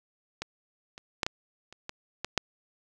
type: clicks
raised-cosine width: 0.2 ms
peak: -16 / -26 / -9 / -11 / -29 / -19 / -14 / -6 dBFS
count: 8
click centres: 0.42 / 0.979 / 1.232 / 1.265 / 1.726 / 1.894 / 2.246 / 2.377 s
effects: none